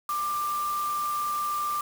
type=tone in noise; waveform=sine; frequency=1186 Hz; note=D6; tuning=17 cents sharp; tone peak=-26 dBFS; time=0.09-1.81 s; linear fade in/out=2 ms; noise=white; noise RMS=-40 dBFS; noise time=0.09-1.81 s; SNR=+11 dB; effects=none